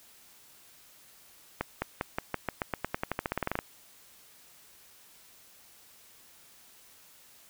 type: accelerating click train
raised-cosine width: 0.5 ms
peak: -14 dBFS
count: 21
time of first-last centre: 1.61-3.589 s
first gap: 210 ms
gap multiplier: 0.91
effects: white hiss -57 dBFS RMS until 7.49 s